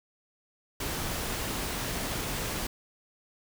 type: noise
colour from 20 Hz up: pink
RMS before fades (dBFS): -33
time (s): 0.8-2.67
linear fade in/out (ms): 5
effects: none